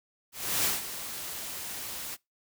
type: noise with ADSR envelope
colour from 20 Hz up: white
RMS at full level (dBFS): -26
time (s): 0.32-2.17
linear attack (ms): 330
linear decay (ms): 160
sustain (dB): -12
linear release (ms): 34
effects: noise-tail reverb RT60 0.2 s tail -24 dB re dry